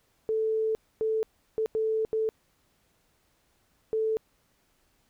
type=tone bursts at uneven times; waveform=sine; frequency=440 Hz; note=A4; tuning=in tune; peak=-24 dBFS; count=6; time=0.29-0.75 / 1.01-1.23 / 1.58-1.66 / 1.75-2.05 / 2.13-2.29 / 3.93-4.17 s; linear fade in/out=0 ms; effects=pink hiss -69 dBFS RMS until 5.09 s